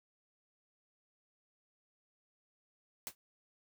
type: noise with exponential decay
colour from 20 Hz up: white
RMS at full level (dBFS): -37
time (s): 3.07-3.15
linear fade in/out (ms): 0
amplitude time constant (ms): 16
effects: none